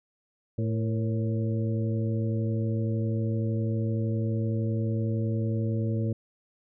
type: harmonic tone with a mistuned harmonic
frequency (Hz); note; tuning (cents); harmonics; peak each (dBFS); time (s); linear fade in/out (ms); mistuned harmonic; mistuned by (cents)
110.9; A2; +14; 1 / 2 / 3 / 4 / 5; -26 / -32 / -36 / -38 / -40; 0.58-6.13; 5; 4; +70
effects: none